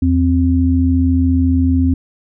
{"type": "tone pair together", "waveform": "sine", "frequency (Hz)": [82.6, 261.9], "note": ["E2", "C4"], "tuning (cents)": [4, 2], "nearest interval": "octave + minor sixth", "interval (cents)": 1998, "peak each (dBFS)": -13, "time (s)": [0.02, 1.94], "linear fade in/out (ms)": 5, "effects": []}